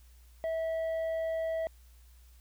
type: tone with tanh clipping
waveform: sine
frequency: 650 Hz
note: E5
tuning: 24 cents flat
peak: -31 dBFS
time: 0.44-1.67 s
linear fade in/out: 0 ms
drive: 5 dB
effects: added 60 Hz sine -54 dBFS peak until 2.4 s + white hiss -66 dBFS RMS until 2.4 s